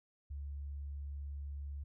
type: tone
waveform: sine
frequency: 71 Hz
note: C#2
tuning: 42 cents sharp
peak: -40 dBFS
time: 0.3-1.84 s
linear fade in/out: 10 ms
effects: none